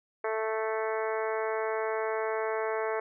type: harmonic tone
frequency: 220 Hz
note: A3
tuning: in tune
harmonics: 2 / 3 / 4 / 5 / 6 / 7 / 8 / 9 / 10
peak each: -31 / -35 / -37 / -39 / -41 / -42 / -43 / -44 / -45 dBFS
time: 0.24-3 s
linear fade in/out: 5 ms
effects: none